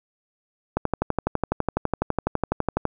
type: click train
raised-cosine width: 1 ms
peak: -7 dBFS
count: 26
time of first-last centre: 0.77-2.853 s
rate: 12 Hz
effects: none